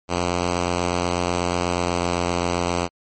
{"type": "tone with pitch glide", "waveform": "5% pulse", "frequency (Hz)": [88.2, 87.54], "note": ["F2", "F2"], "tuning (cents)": [18, 5], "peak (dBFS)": -9, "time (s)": [0.08, 2.89], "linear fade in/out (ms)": 50, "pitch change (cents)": -13, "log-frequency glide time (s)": [1.7, 2.05], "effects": ["MP3 32 kbps"]}